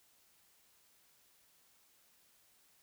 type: silence
effects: white hiss -69 dBFS RMS until 2.82 s